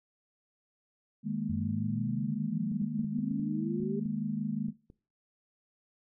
sine chord, D# suspended fourth, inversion none, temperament equal, 155.56 / 207.7 / 233.1 Hz, D#3 / G#3 / A#3, 0 / 0 / 0 cents, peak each -37 / -33 / -35 dBFS, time 1.23-4.73 s, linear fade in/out 50 ms
sine exponential sweep, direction up, 87.31 to 405.3 Hz, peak -35 dBFS, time 1.49-4 s, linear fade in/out 10 ms
clicks, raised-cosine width 3 ms, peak -39 dBFS, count 12, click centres 2.718 / 2.817 / 2.993 / 3.044 / 3.19 / 3.312 / 3.396 / 3.802 / 3.832 / 4.058 / 4.685 / 4.901 s
effects noise-tail reverb RT60 0.4 s tail -19 dB re dry

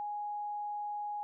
sine tone, 830 Hz, G#5, 1 cent flat, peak -35 dBFS, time 0-1.23 s, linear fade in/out 0 ms, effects none

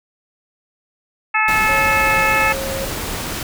harmonic tone, 433.8 Hz, A4, 25 cents flat, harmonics 2 / 3 / 4 / 5 / 6, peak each -20 / -20 / -20 / -20 / -20 dBFS, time 1.34-2.53 s, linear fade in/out 10 ms
pink noise, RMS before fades -25 dBFS, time 1.48-3.43 s, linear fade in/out 2 ms
sine tone with pitch glide, 547 to 539.2 Hz, C#5 to C#5, -23 to -48 cents, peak -24 dBFS, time 1.68-2.86 s, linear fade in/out 10 ms, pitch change -25 cents, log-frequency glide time 1.86-2.21 s
effects none

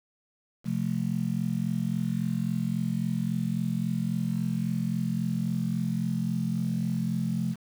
sine chord, F major, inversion second, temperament just, 130.96 / 174.61 / 218.3 Hz, C3 / F3 / A3, +2 / 0 / -13 cents, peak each -32 / -29 / -30 dBFS, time 0.64-7.56 s, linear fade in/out 50 ms, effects 8-bit

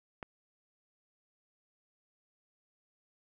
click, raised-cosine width 0.5 ms, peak -25 dBFS, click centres 0.228 s, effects none

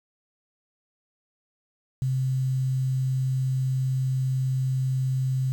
sine tone with quantisation, 130.81 Hz, C3, in tune, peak -22 dBFS, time 2.02-5.52 s, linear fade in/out 0 ms, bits 8, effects none

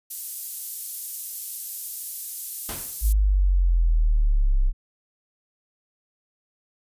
white high-pass noise, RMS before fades -31 dBFS, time 0.1-3.13 s, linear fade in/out 10 ms, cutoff 9500 Hz, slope 12 dB/octave
pink noise with exponential decay, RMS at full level -31 dBFS, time 2.69-3.07 s, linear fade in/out 0 ms, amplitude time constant 81 ms
sine exponential sweep, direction down, 53.4 to 31.9 Hz, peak -16 dBFS, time 3.01-4.73 s, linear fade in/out 50 ms
effects resampled to 32000 Hz

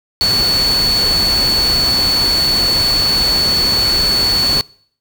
sine tone in noise, 4435 Hz, C#8, in tune, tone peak -11 dBFS, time 0.21-4.61 s, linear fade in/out 0 ms, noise pink, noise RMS -21 dBFS, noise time 0.21-4.61 s, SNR +7 dB, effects noise-tail reverb RT60 0.6 s tail -25 dB re dry

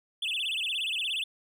triangle tone with vibrato, 3011 Hz, F#7, 30 cents sharp, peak -27 dBFS, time 0.22-1.24 s, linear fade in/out 5 ms, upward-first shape sine, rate 17 Hz, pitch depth 280 cents each way, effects none

